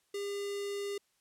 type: tone with notch filter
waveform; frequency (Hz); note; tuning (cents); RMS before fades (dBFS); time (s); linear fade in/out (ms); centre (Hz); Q
square; 403; G4; +48; -37; 0.14-0.98; 5; 980; 0.77
effects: white hiss -74 dBFS RMS until 1.2 s + low-pass 11000 Hz 12 dB/octave